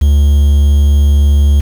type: tone with quantisation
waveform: triangle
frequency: 71.7 Hz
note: D2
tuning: 41 cents flat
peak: -3 dBFS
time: 0.01-1.61 s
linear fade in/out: 10 ms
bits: 5
effects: none